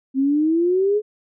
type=exponential sweep; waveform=sine; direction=up; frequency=261.6 to 429.7 Hz; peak=-15 dBFS; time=0.14-1.02 s; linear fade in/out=50 ms; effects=none